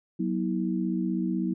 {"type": "tone cluster", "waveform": "sine", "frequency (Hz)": [185.7, 241.8, 322.1], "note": ["F#3", "B3", "E4"], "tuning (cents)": [7, -36, -40], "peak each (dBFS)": [-28, -31, -30], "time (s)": [0.19, 1.54], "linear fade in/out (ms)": 10, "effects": []}